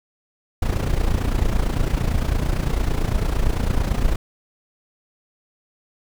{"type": "noise with amplitude modulation", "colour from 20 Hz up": "brown", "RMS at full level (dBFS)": -17, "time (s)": [0.62, 4.16], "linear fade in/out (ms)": 5, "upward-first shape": "sine", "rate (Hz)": 28.9, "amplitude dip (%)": 70, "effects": []}